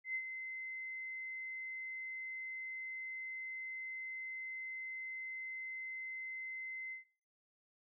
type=tone with ADSR envelope; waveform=sine; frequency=2060 Hz; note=C7; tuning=28 cents flat; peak=-34 dBFS; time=0.04-7.05 s; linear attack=110 ms; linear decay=67 ms; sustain=-7 dB; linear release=130 ms; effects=noise-tail reverb RT60 0.5 s tail -24 dB re dry

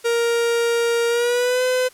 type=tone with pitch glide; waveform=45% pulse; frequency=467.9 to 507.3 Hz; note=A#4 to B4; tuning=+6 to +46 cents; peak=-17 dBFS; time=0.04-1.89 s; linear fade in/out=20 ms; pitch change=+140 cents; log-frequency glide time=1.08-1.63 s; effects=white hiss -49 dBFS RMS until 1.93 s + low-pass 12000 Hz 12 dB/octave

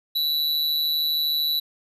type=tone with amplitude modulation; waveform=square; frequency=3943 Hz; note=B7; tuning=4 cents flat; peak=-19 dBFS; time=0.15-1.6 s; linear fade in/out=10 ms; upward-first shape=sine; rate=153 Hz; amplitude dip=55%; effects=resampled to 32000 Hz

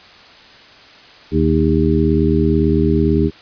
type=harmonic tone with a mistuned harmonic; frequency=78 Hz; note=D#2; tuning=5 cents sharp; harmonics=1 / 2 / 3 / 4 / 5; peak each=-18 / -18 / -18 / -18 / -18 dBFS; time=1.31-3.31 s; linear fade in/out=50 ms; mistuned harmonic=5; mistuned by=+49 cents; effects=white hiss -42 dBFS RMS until 3.41 s + resampled to 11025 Hz

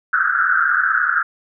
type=band-pass noise; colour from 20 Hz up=white; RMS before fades=-17 dBFS; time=0.13-1.23 s; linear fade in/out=5 ms; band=1300 to 1600 Hz; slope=96 dB/octave; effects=none

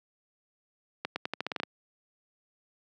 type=accelerating click train; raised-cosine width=0.3 ms; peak=-15 dBFS; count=10; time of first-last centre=1.05-1.634 s; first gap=110 ms; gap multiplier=0.86; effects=high-pass 200 Hz 12 dB/octave

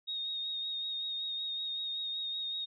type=tone with vibrato; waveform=sine; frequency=3729 Hz; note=A#7; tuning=in tune; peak=-34 dBFS; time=0.07-2.66 s; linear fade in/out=20 ms; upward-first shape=sine; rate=5.3 Hz; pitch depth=23 cents each way; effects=none

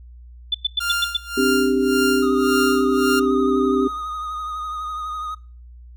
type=tone bursts; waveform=sine; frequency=3500 Hz; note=A7; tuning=10 cents flat; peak=-16 dBFS; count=6; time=0.52-1.17 s; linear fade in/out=5 ms; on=25 ms; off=100 ms
type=tone with tremolo; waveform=sawtooth; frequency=1396.9 Hz; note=F6; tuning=in tune; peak=-16 dBFS; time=0.8-3.2 s; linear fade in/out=10 ms; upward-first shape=sine; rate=1.8 Hz; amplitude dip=90%
type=chord; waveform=sine; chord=C suspended second; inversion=none; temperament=equal; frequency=261.6 / 293.7 / 392 Hz; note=C4 / D4 / G4; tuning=0 / 0 / 0 cents; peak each=-19 / -23 / -19 dBFS; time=1.37-3.88 s; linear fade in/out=10 ms
type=tone with vibrato; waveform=triangle; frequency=1244.5 Hz; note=D#6; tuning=in tune; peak=-24 dBFS; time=2.22-5.35 s; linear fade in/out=10 ms; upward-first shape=sine; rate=12 Hz; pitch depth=31 cents each way
effects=noise-tail reverb RT60 0.4 s tail -22 dB re dry + added 60 Hz sine -39 dBFS peak until 5.96 s

